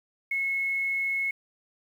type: tone with quantisation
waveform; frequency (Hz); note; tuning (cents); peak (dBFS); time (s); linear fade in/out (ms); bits
sine; 2183; C#7; -27; -25; 0.31-1.31; 5; 9
effects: none